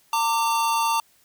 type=tone pair together; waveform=square; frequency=911.3 / 1175 Hz; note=A#5 / D6; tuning=-39 / +1 cents; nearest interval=major third; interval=440 cents; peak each=-22 / -26 dBFS; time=0.13-1 s; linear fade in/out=2 ms; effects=white hiss -60 dBFS RMS until 1.24 s